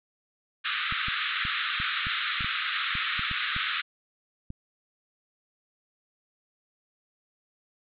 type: band-pass noise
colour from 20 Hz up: pink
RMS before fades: -30 dBFS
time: 0.64-3.82 s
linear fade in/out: 20 ms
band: 1200 to 3900 Hz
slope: 96 dB/octave
type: clicks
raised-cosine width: 5 ms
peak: -25 dBFS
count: 12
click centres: 0.924 / 1.084 / 1.452 / 1.801 / 2.069 / 2.408 / 2.445 / 2.953 / 3.194 / 3.313 / 3.564 / 4.504 s
effects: none